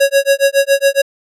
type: tone with tremolo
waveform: square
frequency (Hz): 553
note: C#5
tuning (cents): -4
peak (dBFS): -7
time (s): 0-1.02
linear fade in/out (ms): 10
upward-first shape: sine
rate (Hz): 7.2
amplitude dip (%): 100
effects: resampled to 32000 Hz